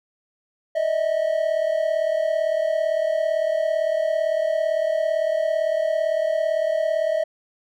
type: tone pair together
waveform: triangle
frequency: 607 / 644.8 Hz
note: D#5 / E5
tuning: -43 / -38 cents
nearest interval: minor second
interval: 105 cents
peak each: -22 / -19 dBFS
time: 0.75-7.24 s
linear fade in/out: 10 ms
effects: none